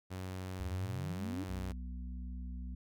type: tone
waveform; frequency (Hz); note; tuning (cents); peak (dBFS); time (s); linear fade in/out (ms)
sawtooth; 93; F#2; +9; -36; 0.1-1.73; 20
type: exponential sweep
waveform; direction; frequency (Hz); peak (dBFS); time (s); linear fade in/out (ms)
sine; up; 66 to 302.5; -38; 0.6-1.44; 0
type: harmonic tone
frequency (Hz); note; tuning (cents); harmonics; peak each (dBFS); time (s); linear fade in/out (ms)
61.74; B1; 0; 1 / 3 / 4; -40 / -50 / -52; 1.49-2.75; 5
effects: none